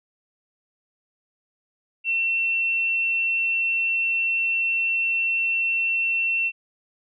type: tone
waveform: sine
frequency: 2703 Hz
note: E7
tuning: 43 cents sharp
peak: -20 dBFS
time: 2.04-6.52 s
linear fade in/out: 50 ms
effects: none